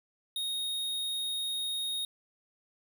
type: tone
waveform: square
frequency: 3729 Hz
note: A#7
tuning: in tune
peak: -32 dBFS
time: 0.36-2.05 s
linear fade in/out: 2 ms
effects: none